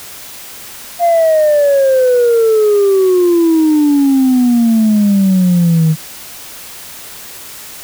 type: exponential sweep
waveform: sine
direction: down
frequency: 700 to 155.56 Hz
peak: -5 dBFS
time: 0.99-5.96 s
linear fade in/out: 50 ms
effects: tanh soft clip ceiling -5 dBFS + white hiss -31 dBFS RMS until 7.83 s